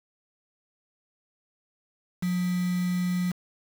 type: tone with quantisation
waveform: sine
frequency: 179.4 Hz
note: F3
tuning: 47 cents sharp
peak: -24 dBFS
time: 2.22-3.32 s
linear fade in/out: 10 ms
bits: 6
effects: none